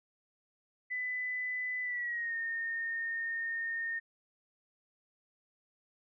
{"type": "tone with pitch glide", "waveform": "sine", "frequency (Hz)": [2000, 1834], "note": ["B6", "A#6"], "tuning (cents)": [21, -29], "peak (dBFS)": -33, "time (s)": [0.9, 4], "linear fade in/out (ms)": 20, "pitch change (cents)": -150, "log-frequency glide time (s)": [1.82, 2.36], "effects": []}